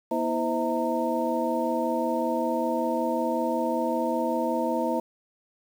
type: tone cluster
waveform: sine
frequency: 240.5 / 325.8 / 515 / 647 / 917 Hz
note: B3 / E4 / C5 / E5 / A#5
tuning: -46 / -20 / -28 / -32 / -29 cents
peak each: -30 dBFS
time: 0.11-5 s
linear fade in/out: 5 ms
effects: 8-bit